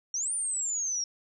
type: exponential two-way sweep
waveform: sine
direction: up then down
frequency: 5550 to 9397 to 5550 Hz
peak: -28 dBFS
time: 0.14-1.04 s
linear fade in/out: 2 ms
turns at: 0.33 s
effects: none